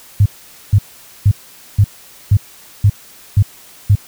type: tone bursts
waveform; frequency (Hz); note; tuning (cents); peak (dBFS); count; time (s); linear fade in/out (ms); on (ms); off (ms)
sine; 101.3; G#2; -43; -5; 8; 0.2-3.954; 5; 58; 470
effects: white hiss -41 dBFS RMS until 4.07 s